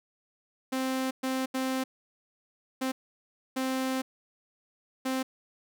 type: tone bursts at uneven times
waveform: sawtooth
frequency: 261.6 Hz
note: C4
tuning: in tune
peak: -24 dBFS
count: 6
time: 0.72-1.11 / 1.23-1.46 / 1.54-1.84 / 2.81-2.92 / 3.56-4.02 / 5.05-5.23 s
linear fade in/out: 10 ms
effects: none